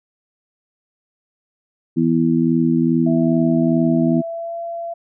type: harmonic tone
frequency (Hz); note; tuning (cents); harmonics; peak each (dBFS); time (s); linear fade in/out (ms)
82.41; E2; 0; 2 / 3 / 4; -19 / -16 / -19; 1.96-4.22; 20
type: tone with pitch glide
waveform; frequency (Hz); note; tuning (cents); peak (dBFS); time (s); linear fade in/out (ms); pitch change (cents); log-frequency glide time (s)
sine; 659.3 to 677.8; E5 to E5; 0 to +48; -24; 3.06-4.94; 10; +48; 4.05-4.6
effects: none